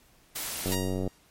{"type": "noise", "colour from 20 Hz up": "white", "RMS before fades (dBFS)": -34, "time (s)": [0.35, 0.75], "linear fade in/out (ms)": 10}
{"type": "click train", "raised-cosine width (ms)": 2, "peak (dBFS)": -18, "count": 40, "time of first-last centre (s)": [0.66, 1.076], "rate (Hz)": 93.7}
{"type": "tone with exponential decay", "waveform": "5% pulse", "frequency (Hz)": 942, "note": "A#5", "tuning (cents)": 18, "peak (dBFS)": -16, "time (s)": [0.72, 1.18], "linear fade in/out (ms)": 0, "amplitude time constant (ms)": 100}
{"effects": ["pink hiss -61 dBFS RMS until 1.3 s", "MP3 64 kbps"]}